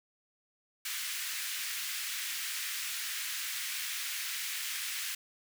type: high-pass noise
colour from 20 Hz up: pink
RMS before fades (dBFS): -37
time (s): 0.85-5.15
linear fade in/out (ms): 5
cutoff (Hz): 1700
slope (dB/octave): 24
effects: none